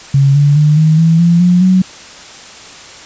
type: tone with pitch steps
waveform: sine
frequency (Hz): 138.2 / 144.15 / 150.36 / 156.84 / 163.59 / 170.64 / 177.99 / 185.65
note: C#3 / D3 / D3 / D#3 / E3 / F3 / F3 / F#3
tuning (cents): -5 / -32 / +41 / +14 / -13 / -40 / +33 / +6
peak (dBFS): -5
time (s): 0.14-1.82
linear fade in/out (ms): 5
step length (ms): 210
effects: white hiss -33 dBFS RMS until 3.05 s + resampled to 16000 Hz